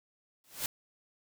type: noise with exponential growth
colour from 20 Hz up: white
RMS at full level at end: -30 dBFS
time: 0.44-0.66 s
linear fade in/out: 1 ms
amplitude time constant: 47 ms
effects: none